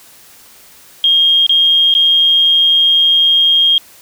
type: tone with dropouts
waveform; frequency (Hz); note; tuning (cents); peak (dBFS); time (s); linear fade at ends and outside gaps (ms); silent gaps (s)
sine; 3234; G#7; -47; -7; 1.04-3.78; 1; 1.465-1.494 / 1.94-1.95
effects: white hiss -42 dBFS RMS until 4.01 s